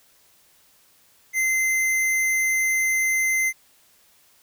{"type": "tone", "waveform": "square", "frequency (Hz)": 2071, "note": "C7", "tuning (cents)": -18, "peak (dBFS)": -20, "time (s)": [1.33, 3.53], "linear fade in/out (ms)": 50, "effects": ["white hiss -58 dBFS RMS until 4.42 s"]}